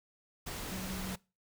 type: tone in noise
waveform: sine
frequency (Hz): 188.1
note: F#3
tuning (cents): +29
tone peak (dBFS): -39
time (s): 0.71-1.15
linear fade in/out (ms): 10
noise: pink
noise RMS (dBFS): -41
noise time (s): 0.46-1.16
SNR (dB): -1
effects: noise-tail reverb RT60 0.3 s tail -23 dB re dry